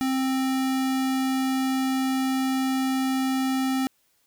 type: tone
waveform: square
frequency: 263.4 Hz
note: C4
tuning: 12 cents sharp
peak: -23 dBFS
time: 0.01-3.87 s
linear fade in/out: 0 ms
effects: white hiss -67 dBFS RMS until 4.26 s